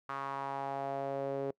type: tone with band-pass filter sweep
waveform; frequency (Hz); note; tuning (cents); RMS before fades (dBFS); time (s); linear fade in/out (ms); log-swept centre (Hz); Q
sawtooth; 137.6; C#3; -12; -37; 0.09-1.51; 5; 1200 to 460; 3.6
effects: noise-tail reverb RT60 0.1 s tail -25 dB re dry